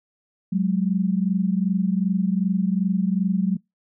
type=tone pair together; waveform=sine; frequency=184.59 / 207.2 Hz; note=F#3 / G#3; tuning=-4 / -4 cents; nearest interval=major second; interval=200 cents; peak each=-20 / -23 dBFS; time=0.52-3.57 s; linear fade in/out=10 ms; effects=noise-tail reverb RT60 0.2 s tail -26 dB re dry